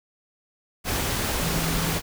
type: tone in noise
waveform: sine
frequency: 164.2 Hz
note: E3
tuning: 6 cents flat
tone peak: -29 dBFS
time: 1.37-2 s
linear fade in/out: 50 ms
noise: pink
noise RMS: -26 dBFS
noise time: 0.84-2.02 s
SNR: -6 dB
effects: none